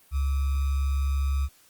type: tone with sample-and-hold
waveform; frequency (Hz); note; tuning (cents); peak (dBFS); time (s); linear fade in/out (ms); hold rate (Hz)
sine; 69; C#2; -7; -22; 0.11-1.49; 50; 1225
effects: white hiss -58 dBFS RMS until 1.69 s + Opus 32 kbps